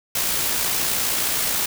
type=noise with amplitude modulation; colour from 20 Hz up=white; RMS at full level=-21 dBFS; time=0.15-1.66 s; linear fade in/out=5 ms; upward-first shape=sine; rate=59 Hz; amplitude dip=30%; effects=none